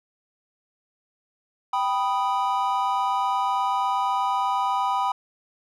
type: chord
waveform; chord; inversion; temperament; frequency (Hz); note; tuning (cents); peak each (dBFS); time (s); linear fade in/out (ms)
triangle; G augmented; none; equal; 784 / 987.8 / 1244.5; G5 / B5 / D#6; 0 / 0 / 0; -24 / -22 / -27; 1.73-5.12; 5
effects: none